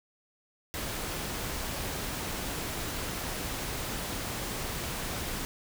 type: noise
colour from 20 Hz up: pink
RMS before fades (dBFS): -35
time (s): 0.74-5.45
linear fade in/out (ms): 0
effects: none